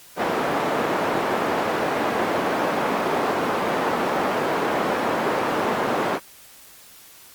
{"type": "band-pass noise", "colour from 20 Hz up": "white", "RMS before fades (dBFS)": -23, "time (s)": [0.16, 6.2], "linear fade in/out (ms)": 50, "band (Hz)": [230, 920], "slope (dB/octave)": 12, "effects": ["white hiss -47 dBFS RMS until 7.34 s", "Opus 48 kbps"]}